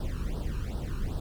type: noise with flanger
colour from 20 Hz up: brown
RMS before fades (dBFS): -32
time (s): 0-1.2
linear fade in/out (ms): 5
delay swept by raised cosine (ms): 0.21 to 0.75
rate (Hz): 2.6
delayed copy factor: +0.9
effects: none